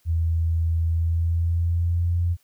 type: tone with pitch glide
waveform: sine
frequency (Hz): 82.41 to 86.56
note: E2 to F2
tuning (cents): 0 to -15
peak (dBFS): -19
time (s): 0.05-2.37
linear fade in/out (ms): 50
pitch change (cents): +85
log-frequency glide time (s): 0.87-2.19
effects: white hiss -64 dBFS RMS until 2.43 s